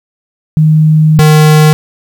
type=tone pair in turn; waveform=sine / square; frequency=155.56 / 153.6 Hz; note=D#3 / D#3; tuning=0 / -22 cents; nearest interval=unison; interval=22 cents; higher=first; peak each=-3 dBFS; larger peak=neither; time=0.57-1.19 / 1.19-1.73 s; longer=first; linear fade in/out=0 ms; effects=7-bit

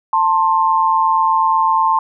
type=tone pair together; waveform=sine; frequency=888.8 / 1057 Hz; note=A5 / C6; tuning=+17 / +17 cents; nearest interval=minor third; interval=300 cents; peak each=-14 dBFS; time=0.13-1.99 s; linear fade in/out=2 ms; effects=none

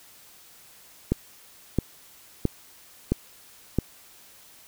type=click train; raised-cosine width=3 ms; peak=-8 dBFS; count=5; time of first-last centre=1.12-3.787 s; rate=1.5 Hz; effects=white hiss -52 dBFS RMS until 4.67 s

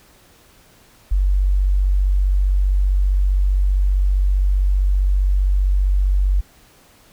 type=tone; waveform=sine; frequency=47.63 Hz; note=G1; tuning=49 cents flat; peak=-13 dBFS; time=1.11-6.41 s; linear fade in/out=10 ms; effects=pink hiss -51 dBFS RMS until 7.12 s

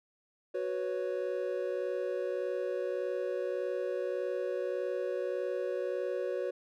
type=chord; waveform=triangle; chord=F# suspended fourth; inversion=none; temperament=just; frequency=370 / 493.3 / 555 Hz; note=F#4 / B4 / C#5; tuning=0 / -2 / +2 cents; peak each=-34 dBFS; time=0.54-6.51 s; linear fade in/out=10 ms; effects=none

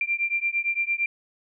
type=beating tone pair; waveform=sine; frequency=2367 / 2375.8 Hz; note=D7 / D7; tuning=+13 / +19 cents; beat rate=8.8 Hz; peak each=-26 dBFS; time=0.01-1.06 s; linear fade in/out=2 ms; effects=none

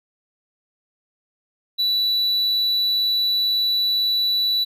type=tone; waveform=triangle; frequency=3951 Hz; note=B7; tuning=in tune; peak=-16 dBFS; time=1.78-4.65 s; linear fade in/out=20 ms; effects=none

